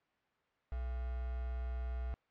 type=tone with quantisation; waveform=sine; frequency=61.74 Hz; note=B1; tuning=in tune; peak=-36 dBFS; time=0.72-2.14 s; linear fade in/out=0 ms; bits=8; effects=white hiss -75 dBFS RMS until 2.3 s + low-pass 2000 Hz 12 dB/octave